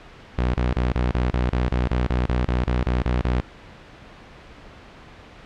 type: tone bursts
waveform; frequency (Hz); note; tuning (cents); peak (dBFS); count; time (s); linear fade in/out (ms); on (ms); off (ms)
sawtooth; 61.6; B1; -4; -15; 16; 0.38-3.405; 5; 160; 31
effects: pink hiss -44 dBFS RMS until 5.45 s + low-pass 3000 Hz 12 dB/octave